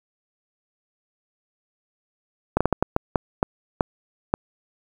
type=slowing click train; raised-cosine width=1 ms; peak=-4 dBFS; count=10; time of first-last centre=2.57-4.339 s; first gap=36 ms; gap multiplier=1.4; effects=7-bit